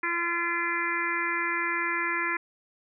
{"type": "harmonic tone with a mistuned harmonic", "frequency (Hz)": 341.5, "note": "F4", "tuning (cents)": -39, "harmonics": [1, 3, 4, 5, 6, 7], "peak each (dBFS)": [-36, -33, -34, -31, -31, -35], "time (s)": [0.03, 2.37], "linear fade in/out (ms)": 5, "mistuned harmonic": 5, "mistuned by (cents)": 17, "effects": []}